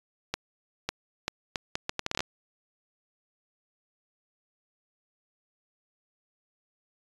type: accelerating click train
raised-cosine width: 0.2 ms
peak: -11 dBFS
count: 13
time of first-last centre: 0.34-2.205 s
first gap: 550 ms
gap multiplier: 0.71
effects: resampled to 24000 Hz